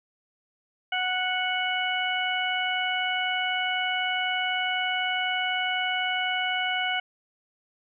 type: harmonic tone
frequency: 738 Hz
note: F#5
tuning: 5 cents flat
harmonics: 1 / 2 / 3 / 4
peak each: -30 / -30 / -30 / -30 dBFS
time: 0.92-7 s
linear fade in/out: 5 ms
effects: none